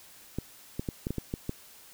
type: clicks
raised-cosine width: 3 ms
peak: -18 dBFS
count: 8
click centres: 0.386 / 0.795 / 0.888 / 1.069 / 1.106 / 1.183 / 1.339 / 1.494 s
effects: white hiss -53 dBFS RMS until 1.93 s